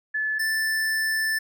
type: tone pair in turn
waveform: sine / square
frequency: 1730 / 1761.3 Hz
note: A6 / A6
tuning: -30 / +1 cents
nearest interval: unison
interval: 31 cents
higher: second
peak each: -23 dBFS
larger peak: neither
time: 0.14-0.39 / 0.39-1.39 s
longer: second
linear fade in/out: 10 ms
effects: none